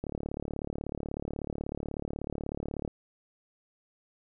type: click train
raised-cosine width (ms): 2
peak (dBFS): -21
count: 104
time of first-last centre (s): 0.04-2.877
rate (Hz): 36.3
effects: none